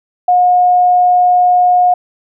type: tone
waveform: sine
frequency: 720 Hz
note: F#5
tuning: 47 cents flat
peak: -6 dBFS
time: 0.28-1.94 s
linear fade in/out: 5 ms
effects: none